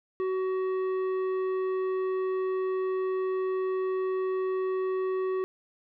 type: tone with tanh clipping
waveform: sine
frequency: 375.5 Hz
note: F#4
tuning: 26 cents sharp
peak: -28 dBFS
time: 0.2-5.44 s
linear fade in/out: 0 ms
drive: 10 dB
effects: none